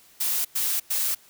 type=noise bursts; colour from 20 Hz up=blue; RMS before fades=-25 dBFS; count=3; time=0.2-1.15 s; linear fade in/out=10 ms; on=250 ms; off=100 ms; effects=white hiss -55 dBFS RMS until 1.29 s